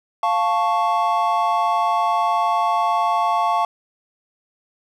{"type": "chord", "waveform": "triangle", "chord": "F augmented", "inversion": "none", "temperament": "equal", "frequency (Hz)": [698.5, 880, 1108.7], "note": ["F5", "A5", "C#6"], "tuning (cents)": [0, 0, 0], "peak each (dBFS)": -19, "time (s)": [0.23, 3.65], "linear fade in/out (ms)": 2, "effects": []}